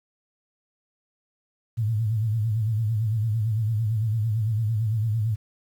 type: tone with vibrato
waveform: sine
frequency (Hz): 110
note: A2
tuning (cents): 0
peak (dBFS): -21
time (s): 1.77-5.36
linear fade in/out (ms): 20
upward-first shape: sine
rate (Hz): 8.9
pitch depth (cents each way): 99
effects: 9-bit